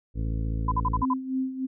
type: harmonic tone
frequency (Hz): 55.1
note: A1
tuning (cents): +3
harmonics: 1 / 2 / 3 / 4 / 5 / 6 / 8 / 9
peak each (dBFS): -27 / -31 / -38 / -40 / -39 / -47 / -49 / -50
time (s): 0.14-1.05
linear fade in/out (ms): 50
type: tone bursts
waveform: sine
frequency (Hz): 1007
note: B5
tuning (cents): +33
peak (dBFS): -22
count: 6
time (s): 0.68-1.137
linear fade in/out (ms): 5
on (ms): 37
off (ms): 47
type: tone with tremolo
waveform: sine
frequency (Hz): 261.6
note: C4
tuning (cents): 0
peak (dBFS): -23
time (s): 1.01-1.67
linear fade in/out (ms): 20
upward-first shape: sine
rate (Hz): 3.3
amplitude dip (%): 70
effects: none